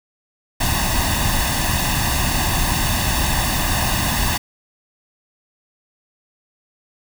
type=noise with comb filter; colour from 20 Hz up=pink; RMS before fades=-19 dBFS; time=0.6-4.38 s; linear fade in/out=10 ms; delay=1.1 ms; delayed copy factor=+0.75; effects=none

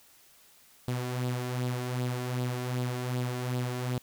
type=tone with flanger; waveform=sawtooth; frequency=124.8 Hz; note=B2; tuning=19 cents sharp; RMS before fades=-32 dBFS; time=0.88-3.98 s; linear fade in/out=0 ms; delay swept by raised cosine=0.23 to 2.93 ms; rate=2.6 Hz; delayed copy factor=+0.5; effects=white hiss -59 dBFS RMS until 4.02 s

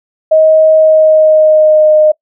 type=tone with pitch glide; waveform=sine; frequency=630 to 614.5 Hz; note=D#5 to D#5; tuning=+21 to -22 cents; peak=-3 dBFS; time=0.31-2.12 s; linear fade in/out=10 ms; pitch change=-43 cents; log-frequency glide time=0.76-1.94 s; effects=noise-tail reverb RT60 0.1 s tail -24 dB re dry

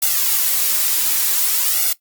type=noise with flanger; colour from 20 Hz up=blue; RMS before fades=-17 dBFS; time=0.02-1.93 s; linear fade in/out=5 ms; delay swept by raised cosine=1.4 to 5.1 ms; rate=0.55 Hz; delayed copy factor=+0.85; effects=noise-tail reverb RT60 0.1 s tail -17 dB re dry + Opus 48 kbps

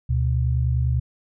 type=tone pair together; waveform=sine; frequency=73.37 / 123.4 Hz; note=D2 / B2; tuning=-1 / -1 cents; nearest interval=major sixth; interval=900 cents; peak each=-21 dBFS; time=0.09-1 s; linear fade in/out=10 ms; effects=none

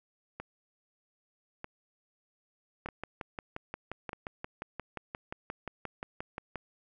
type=two click trains; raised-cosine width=0.5 ms; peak=-24 / -22 dBFS; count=4 / 22; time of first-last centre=0.4-4.131 / 2.86-6.557 s; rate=0.804 / 5.68 Hz; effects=none

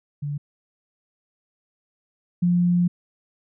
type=tone pair in turn; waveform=sine; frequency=144.9 / 175.96 Hz; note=D3 / F3; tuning=-23 / +13 cents; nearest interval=minor third; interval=336 cents; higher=second; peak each=-25 / -16 dBFS; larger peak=second; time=0.22-0.38 / 2.42-2.88 s; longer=second; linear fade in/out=10 ms; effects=none

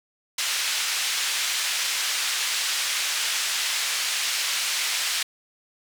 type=band-pass noise; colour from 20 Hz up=pink; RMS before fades=-26 dBFS; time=0.38-5.23 s; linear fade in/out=5 ms; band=2200 to 8200 Hz; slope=12 dB/octave; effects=none

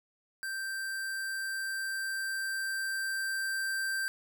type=tone with level ramp; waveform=square; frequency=1568 Hz; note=G6; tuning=in tune; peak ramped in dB=-35 to -31 dBFS; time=0.43-4.08 s; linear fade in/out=0 ms; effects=none

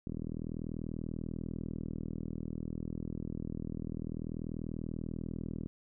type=tone with low-pass filter; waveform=5% pulse; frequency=40.26 Hz; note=E1; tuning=40 cents flat; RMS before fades=-39 dBFS; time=0.07-5.67 s; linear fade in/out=0 ms; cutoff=240 Hz; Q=1.2; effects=none

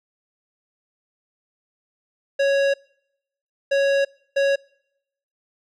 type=tone bursts at uneven times; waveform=square; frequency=554.4 Hz; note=C#5; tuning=in tune; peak=-17 dBFS; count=3; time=2.39-2.74 / 3.71-4.05 / 4.36-4.56 s; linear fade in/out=10 ms; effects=noise-tail reverb RT60 0.8 s tail -26 dB re dry + low-pass 4000 Hz 12 dB/octave

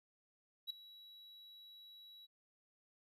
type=tone with ADSR envelope; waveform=triangle; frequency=3900 Hz; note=B7; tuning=23 cents flat; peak=-35 dBFS; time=0.67-2.27 s; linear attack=33 ms; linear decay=3 ms; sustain=-19 dB; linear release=26 ms; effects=resampled to 32000 Hz

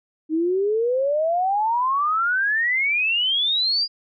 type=exponential sweep; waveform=sine; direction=up; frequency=307.1 to 4900 Hz; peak=-18 dBFS; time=0.29-3.88 s; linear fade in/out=50 ms; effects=none

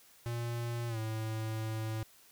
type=tone with pitch glide; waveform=square; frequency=118.2 to 110.28 Hz; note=A#2 to A2; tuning=+24 to +4 cents; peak=-35 dBFS; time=0.26-2.03 s; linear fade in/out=0 ms; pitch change=-120 cents; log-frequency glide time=0.88-0.98 s; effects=white hiss -61 dBFS RMS until 2.31 s

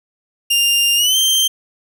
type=tone with pitch glide; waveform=sawtooth; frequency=2800 to 3143 Hz; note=F7 to G7; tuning=+4 to +4 cents; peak=-9 dBFS; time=0.5-1.48 s; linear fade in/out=10 ms; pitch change=+200 cents; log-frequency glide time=0.96-1.17 s; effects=none

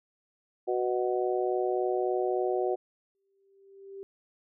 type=harmonic tone; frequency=123.47 Hz; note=B2; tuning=in tune; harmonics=3 / 4 / 5 / 6; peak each=-28 / -33 / -34 / -33 dBFS; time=0.67-2.76 s; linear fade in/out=20 ms
type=tone with exponential growth; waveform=sine; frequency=392 Hz; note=G4; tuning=in tune; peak=-37 dBFS; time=3.15-4.03 s; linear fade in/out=0 ms; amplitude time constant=190 ms
effects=none

